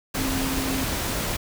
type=tone in noise; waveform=sine; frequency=265.5 Hz; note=C4; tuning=25 cents sharp; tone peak=-27 dBFS; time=0.17-0.84 s; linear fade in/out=10 ms; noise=pink; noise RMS=-27 dBFS; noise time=0.14-1.37 s; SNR=-3 dB; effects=none